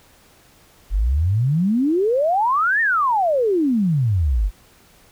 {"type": "exponential two-way sweep", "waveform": "sine", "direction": "up then down", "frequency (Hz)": [43.51, 1864.7, 43.51], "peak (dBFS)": -15, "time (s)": [0.9, 4.51], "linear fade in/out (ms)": 50, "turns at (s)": 2.81, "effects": ["pink hiss -52 dBFS RMS until 5.11 s"]}